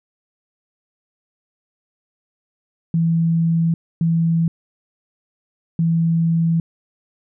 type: tone bursts at uneven times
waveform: sine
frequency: 165.5 Hz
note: E3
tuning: 7 cents sharp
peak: -14 dBFS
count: 3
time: 2.94-3.74 / 4.01-4.48 / 5.79-6.6 s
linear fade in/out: 2 ms
effects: none